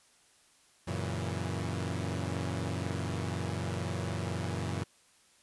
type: chord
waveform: sawtooth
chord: F# dominant seventh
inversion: none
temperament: equal with one note detuned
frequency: 92.5 / 116.54 / 138.59 / 164.15 Hz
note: F#2 / A#2 / C#3 / E3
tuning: 0 / 0 / 0 / -7 cents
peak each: -32 / -34 / -37 / -35 dBFS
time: 0.87-4.84 s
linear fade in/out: 10 ms
effects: white hiss -64 dBFS RMS until 5.42 s + resampled to 24000 Hz